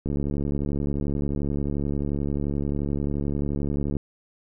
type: click train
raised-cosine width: 3 ms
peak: -15 dBFS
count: 280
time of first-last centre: 0.06-3.968 s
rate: 71.4 Hz
effects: none